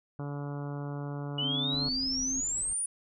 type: harmonic tone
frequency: 143.5 Hz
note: D3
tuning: 40 cents flat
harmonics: 1 / 2 / 3 / 4 / 5 / 6 / 7 / 8 / 9 / 10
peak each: -35 / -41 / -45 / -47 / -49 / -51 / -52 / -53 / -54 / -55 dBFS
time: 0.19-1.89 s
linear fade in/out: 2 ms
type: exponential sweep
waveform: sine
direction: up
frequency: 2903 to 9830 Hz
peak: -29 dBFS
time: 1.38-2.86 s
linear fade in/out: 5 ms
type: tone with vibrato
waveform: sine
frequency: 261.6 Hz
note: C4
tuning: in tune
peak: -35 dBFS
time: 1.42-2.41 s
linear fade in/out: 10 ms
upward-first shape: sine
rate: 3.5 Hz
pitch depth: 20 cents each way
type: noise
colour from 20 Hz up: brown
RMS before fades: -47 dBFS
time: 1.72-2.73 s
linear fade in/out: 0 ms
effects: none